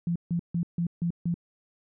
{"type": "tone bursts", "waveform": "sine", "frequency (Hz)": 171, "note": "F3", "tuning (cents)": -36, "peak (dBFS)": -24, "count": 6, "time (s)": [0.07, 1.342], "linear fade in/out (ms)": 2, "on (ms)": 87, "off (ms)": 150, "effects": []}